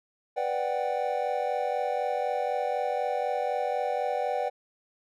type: chord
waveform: triangle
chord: G major seventh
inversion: first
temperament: equal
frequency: 493.9 / 587.3 / 740 / 784 Hz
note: B4 / D5 / F#5 / G5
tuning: 0 / 0 / 0 / 0 cents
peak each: -30 dBFS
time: 0.36-4.5 s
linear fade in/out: 20 ms
effects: none